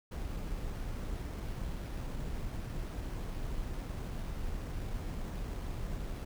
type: noise with sample-and-hold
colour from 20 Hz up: brown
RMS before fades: -38 dBFS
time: 0.11-6.25 s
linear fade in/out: 10 ms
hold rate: 7350 Hz
effects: none